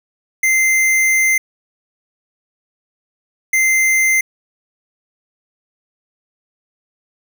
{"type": "tone pair in turn", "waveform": "square", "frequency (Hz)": [2080, 2080], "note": ["C7", "C7"], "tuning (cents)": [-11, -11], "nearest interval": "unison", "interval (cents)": 0, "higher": "neither", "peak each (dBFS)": -12, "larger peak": "neither", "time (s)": [[0.43, 1.38], [3.53, 4.21]], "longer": "first", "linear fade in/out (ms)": 5, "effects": []}